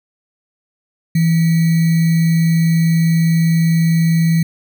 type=tone with sample-and-hold; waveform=sine; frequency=164.81 Hz; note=E3; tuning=in tune; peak=-10 dBFS; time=1.15-4.43 s; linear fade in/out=5 ms; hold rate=2100 Hz; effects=none